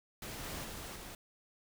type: noise with level steps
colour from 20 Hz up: pink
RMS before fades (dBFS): -44 / -42 / -45 / -48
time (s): 0.22-1.15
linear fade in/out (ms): 2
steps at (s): 0.43 / 0.63 / 0.95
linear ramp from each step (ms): 20
effects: none